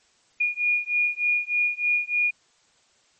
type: beating tone pair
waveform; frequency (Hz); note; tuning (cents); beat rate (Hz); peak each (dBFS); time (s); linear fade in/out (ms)
sine; 2436 / 2439.3; D#7 / D#7; -37 / -35; 3.3; -24; 0.4-2.31; 10
effects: white hiss -62 dBFS RMS until 3.19 s + MP3 32 kbps